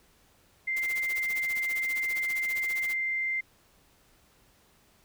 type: tone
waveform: sine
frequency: 2089 Hz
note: C7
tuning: 3 cents flat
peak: -27 dBFS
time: 0.67-3.41 s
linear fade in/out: 10 ms
type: noise with tremolo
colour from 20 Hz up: white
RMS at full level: -40 dBFS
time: 0.76-2.95 s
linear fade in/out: 10 ms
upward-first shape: sine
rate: 15 Hz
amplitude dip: 95%
effects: pink hiss -63 dBFS RMS until 5.04 s